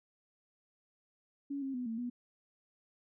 sine tone with pitch steps, 280.8 / 269.3 / 248.9 / 226 / 243.7 Hz, C#4 / C#4 / B3 / A3 / B3, +22 / -50 / +14 / +47 / -23 cents, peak -35 dBFS, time 1.5-2.1 s, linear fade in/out 10 ms, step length 120 ms, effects none

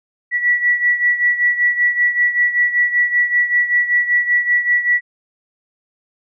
sine beating tone pair, 1945 / 1950.2 Hz, B6 / B6, -27 / -22 cents, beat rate 5.2 Hz, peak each -14 / -19 dBFS, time 0.31-5.01 s, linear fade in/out 50 ms, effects none

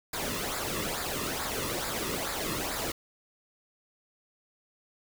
pink noise with flanger, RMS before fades -33 dBFS, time 0.13-2.92 s, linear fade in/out 5 ms, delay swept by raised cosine 0.33 to 1.33 ms, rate 2.3 Hz, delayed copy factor -0.65, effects none

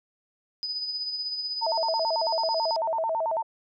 sine tone with tremolo, 4985 Hz, D#8, 2 cents sharp, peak -27 dBFS, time 0.63-2.76 s, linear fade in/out 0 ms, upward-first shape sine, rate 16 Hz, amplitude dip 45%
sine tone with vibrato, 765 Hz, G5, 42 cents flat, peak -24 dBFS, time 1.61-3.43 s, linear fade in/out 20 ms, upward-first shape square, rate 9.1 Hz, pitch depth 290 cents each way
effects none

